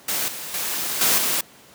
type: noise with level steps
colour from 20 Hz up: white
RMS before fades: -24 / -33 / -26 / -18 / -22 dBFS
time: 0.08-1.41 s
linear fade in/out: 5 ms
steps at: 0.28 / 0.54 / 1.01 / 1.18 s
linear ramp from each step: 2 ms
effects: pink hiss -48 dBFS RMS until 1.74 s + high-pass 150 Hz 12 dB/octave